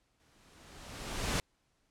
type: noise with exponential growth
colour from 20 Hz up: pink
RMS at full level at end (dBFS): -30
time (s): 0.2-1.4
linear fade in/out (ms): 1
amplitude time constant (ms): 260
effects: pink hiss -75 dBFS RMS until 1.9 s + low-pass 9000 Hz 12 dB/octave